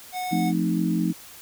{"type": "tone", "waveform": "square", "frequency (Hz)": 733, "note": "F#5", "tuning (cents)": -16, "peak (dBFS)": -28, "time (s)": [0.12, 0.53], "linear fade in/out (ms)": 50}
{"type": "chord", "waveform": "sine", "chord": "F dominant seventh", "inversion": "none", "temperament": "equal", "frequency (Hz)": [174.61, 220, 261.6, 311.1], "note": ["F3", "A3", "C4", "Eb4"], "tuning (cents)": [0, 0, 0, 0], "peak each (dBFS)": [-24, -27, -30, -26], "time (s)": [0.31, 1.13], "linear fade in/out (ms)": 20}
{"effects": ["white hiss -45 dBFS RMS until 1.41 s"]}